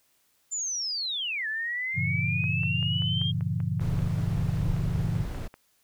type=linear two-way sweep; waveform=sine; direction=down then up; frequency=7250 to 1711 to 3242 Hz; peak=-28 dBFS; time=0.51-3.32 s; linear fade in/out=20 ms; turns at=1.47 s
type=chord; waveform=sine; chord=G diminished seventh; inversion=none; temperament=just; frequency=98 / 117.6 / 141.12 / 169.34 Hz; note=G2 / Bb2 / Db3 / Fb3; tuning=0 / +16 / +31 / +47 cents; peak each=-31 dBFS; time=1.94-5.27 s; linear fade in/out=50 ms
type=click train; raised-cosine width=0.5 ms; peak=-30 dBFS; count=17; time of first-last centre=2.44-5.541 s; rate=5.16 Hz
type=noise; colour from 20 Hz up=brown; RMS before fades=-33 dBFS; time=3.8-5.48 s; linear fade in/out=10 ms
effects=white hiss -68 dBFS RMS until 5.83 s